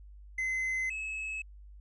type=tone pair in turn; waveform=triangle; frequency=2052 / 2585 Hz; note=C7 / E7; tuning=-34 / -34 cents; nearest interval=major third; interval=400 cents; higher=second; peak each=-28 / -33 dBFS; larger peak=first; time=0.38-0.9 / 0.9-1.42 s; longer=neither; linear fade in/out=5 ms; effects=added 50 Hz sine -48 dBFS peak until 1.8 s + resampled to 24000 Hz